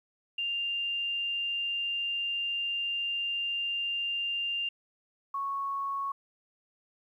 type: tone pair in turn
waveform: sine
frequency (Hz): 2794 / 1105.8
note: F7 / C#6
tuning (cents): 0 / -5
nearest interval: octave + major third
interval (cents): 1605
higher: first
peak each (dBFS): -29 / -30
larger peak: first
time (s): 0.38-4.69 / 5.34-6.12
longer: first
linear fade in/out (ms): 5
effects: 11-bit